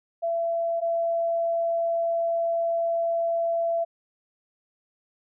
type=tone pair in turn; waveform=sine; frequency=672 / 672 Hz; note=E5 / E5; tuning=+33 / +33 cents; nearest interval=unison; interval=0 cents; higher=neither; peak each=-23 / -22 dBFS; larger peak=second; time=0.22-0.81 / 0.81-3.85 s; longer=second; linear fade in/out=20 ms; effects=none